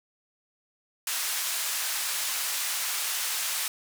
white band-pass noise, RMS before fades -30 dBFS, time 1.07-3.68 s, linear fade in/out 2 ms, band 1000 to 13000 Hz, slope 12 dB/octave, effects none

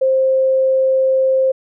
sine tone, 527 Hz, C5, 12 cents sharp, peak -11 dBFS, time 0.01-1.52 s, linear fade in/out 10 ms, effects none

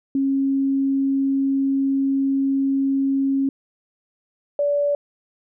sine tone pair in turn, 272.3 / 577 Hz, C#4 / D5, -31 / -31 cents, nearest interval octave + minor second, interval 1300 cents, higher second, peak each -17 dBFS, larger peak neither, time 0.15-3.49 / 4.59-4.95 s, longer first, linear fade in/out 2 ms, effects none

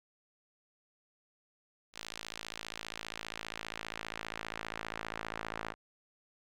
sawtooth tone with band-pass filter sweep, 55 Hz, A1, in tune, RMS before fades -43 dBFS, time 1.93-5.75 s, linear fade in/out 50 ms, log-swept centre 4300 to 1400 Hz, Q 0.92, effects none

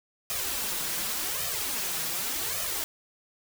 white noise with flanger, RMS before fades -31 dBFS, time 0.3-2.84 s, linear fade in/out 0 ms, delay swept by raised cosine 1.6 to 6.3 ms, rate 0.87 Hz, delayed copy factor +0.8, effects none

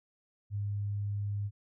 sine tone, 102 Hz, G#2, 31 cents flat, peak -31 dBFS, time 0.5-1.51 s, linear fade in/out 50 ms, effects none

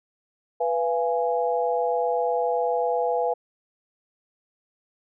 sine chord, F diminished, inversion second, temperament equal with one note detuned, 493.9 / 682.9 / 830.6 Hz, Cb5 / F5 / Ab5, 0 / -39 / 0 cents, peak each -24 / -26 / -27 dBFS, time 0.6-3.34 s, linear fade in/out 10 ms, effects none

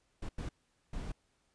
brown noise bursts at uneven times, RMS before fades -39 dBFS, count 3, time 0.22-0.29 / 0.38-0.49 / 0.93-1.12 s, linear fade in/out 5 ms, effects pink hiss -75 dBFS RMS until 1.54 s + resampled to 22050 Hz

